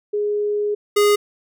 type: tone pair in turn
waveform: sine / square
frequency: 415.3 / 413 Hz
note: G#4 / G#4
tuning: 0 / -10 cents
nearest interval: unison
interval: 10 cents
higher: first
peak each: -18 / -13 dBFS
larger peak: second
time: 0.13-0.75 / 0.96-1.16 s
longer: first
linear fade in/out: 10 ms
effects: none